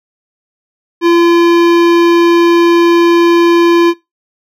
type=tone with hard clipping; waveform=sine; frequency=341.4 Hz; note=F4; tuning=39 cents flat; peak=-7 dBFS; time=1.01-3.94 s; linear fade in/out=50 ms; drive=18 dB; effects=noise-tail reverb RT60 0.2 s tail -20 dB re dry